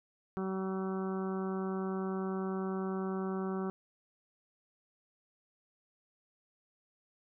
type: harmonic tone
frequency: 190 Hz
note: F#3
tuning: 46 cents sharp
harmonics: 1 / 2 / 3 / 4 / 5 / 6 / 7 / 8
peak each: -35 / -37 / -50 / -46 / -50 / -47 / -48 / -55 dBFS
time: 0.37-3.7 s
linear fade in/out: 0 ms
effects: none